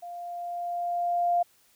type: tone with level ramp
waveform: sine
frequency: 698.5 Hz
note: F5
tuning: in tune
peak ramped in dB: -37 to -20 dBFS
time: 0.02-1.43 s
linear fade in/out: 10 ms
effects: white hiss -63 dBFS RMS until 1.75 s